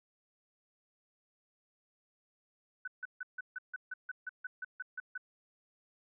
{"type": "tone bursts", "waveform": "sine", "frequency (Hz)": 1502, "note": "F#6", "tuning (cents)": 26, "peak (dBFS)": -37, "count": 14, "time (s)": [2.85, 5.178], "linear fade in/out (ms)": 5, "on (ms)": 27, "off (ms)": 150, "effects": []}